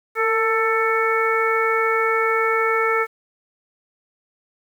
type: harmonic tone with a mistuned harmonic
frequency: 443.3 Hz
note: A4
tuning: 13 cents sharp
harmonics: 1 / 2 / 3 / 4 / 5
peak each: -21 / -28 / -21 / -26 / -24 dBFS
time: 0.15-3.07 s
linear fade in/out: 50 ms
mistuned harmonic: 1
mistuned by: +36 cents
effects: 8-bit